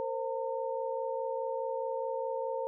sine tone cluster, 461.2 / 526 / 909 Hz, A#4 / C5 / A#5, -19 / +9 / -44 cents, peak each -37 / -34 / -38 dBFS, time 0-2.67 s, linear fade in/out 0 ms, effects none

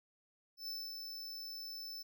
square tone with ADSR envelope, 5280 Hz, E8, 2 cents sharp, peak -40 dBFS, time 0.57-2.03 s, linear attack 110 ms, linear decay 240 ms, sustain -4 dB, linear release 12 ms, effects none

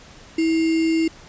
sine tone with sample-and-hold, 324.5 Hz, E4, 27 cents flat, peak -16 dBFS, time 0.38-1.08 s, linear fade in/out 5 ms, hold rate 2450 Hz, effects pink hiss -45 dBFS RMS until 1.28 s + resampled to 16000 Hz

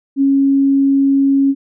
sine tone, 274.8 Hz, C#4, 15 cents flat, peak -9 dBFS, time 0.16-1.55 s, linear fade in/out 50 ms, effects none

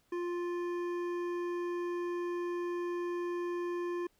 triangle tone with hard clipping, 350 Hz, F4, 4 cents sharp, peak -35 dBFS, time 0.12-4.07 s, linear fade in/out 5 ms, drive 15 dB, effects pink hiss -72 dBFS RMS until 4.19 s

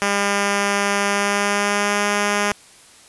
5% pulse tone with pitch glide, 201.4 to 205 Hz, G3 to G#3, +47 to -22 cents, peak -6 dBFS, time 0.02-2.52 s, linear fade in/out 0 ms, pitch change +31 cents, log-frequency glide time 1.05-2.05 s, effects white hiss -47 dBFS RMS until 3.08 s + resampled to 24000 Hz

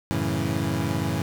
25% pulse chord, F# minor seventh, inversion none, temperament equal, 92.5 / 110 / 138.59 / 164.81 Hz, F#2 / A2 / C#3 / E3, 0 / 0 / 0 / 0 cents, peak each -26 dBFS, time 0.11-1.22 s, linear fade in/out 0 ms, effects none

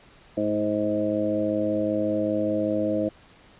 harmonic tone with a mistuned harmonic, 105.2 Hz, G#2, 23 cents sharp, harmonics 1 / 2 / 3 / 4 / 5 / 6, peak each -37 / -30 / -26 / -38 / -27 / -29 dBFS, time 0.37-3.09 s, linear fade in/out 5 ms, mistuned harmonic 2, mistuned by +21 cents, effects pink hiss -53 dBFS RMS until 3.59 s + resampled to 8000 Hz

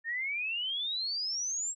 sine exponential sweep, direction up, 1797 to 7740 Hz, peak -31 dBFS, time 0.04-1.75 s, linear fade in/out 50 ms, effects none

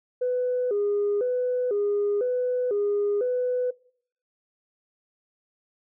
sine tone with vibrato, 451.9 Hz, A4, 46 cents sharp, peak -21 dBFS, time 0.21-3.71 s, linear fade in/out 10 ms, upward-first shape square, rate 1 Hz, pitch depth 170 cents each way, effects noise-tail reverb RT60 0.6 s tail -23 dB re dry + tanh soft clip ceiling -18 dBFS

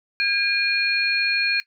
sine tone cluster, 1615 / 2419 / 4272 Hz, G#6 / D#7 / C8, -49 / -49 / +35 cents, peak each -25 / -20 / -25 dBFS, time 0.2-1.6 s, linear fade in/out 0 ms, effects noise-tail reverb RT60 0.1 s tail -18 dB re dry

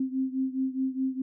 sine beating tone pair, 261.6 / 266.4 Hz, C4 / C4, 0 / +31 cents, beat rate 4.8 Hz, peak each -28 / -31 dBFS, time 0-1.22 s, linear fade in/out 5 ms, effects none

